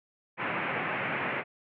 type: band-pass noise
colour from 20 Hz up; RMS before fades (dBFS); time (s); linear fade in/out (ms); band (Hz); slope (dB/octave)
white; -32; 0.37-1.44; 50; 110 to 2500; 48
effects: none